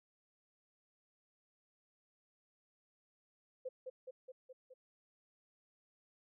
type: tone with echo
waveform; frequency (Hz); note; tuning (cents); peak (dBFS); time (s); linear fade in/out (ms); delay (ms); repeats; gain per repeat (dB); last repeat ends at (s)
sine; 514; C5; -31; -39; 3.65-3.69; 10; 210; 5; -3; 4.74
effects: none